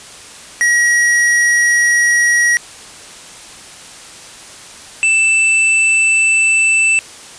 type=tone pair in turn; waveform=square; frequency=1908 / 2650 Hz; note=A#6 / E7; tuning=+40 / +9 cents; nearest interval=tritone; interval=569 cents; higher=second; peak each=-10 dBFS; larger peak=neither; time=0.61-2.57 / 5.03-6.99 s; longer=neither; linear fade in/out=0 ms; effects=white hiss -35 dBFS RMS until 7.38 s + resampled to 22050 Hz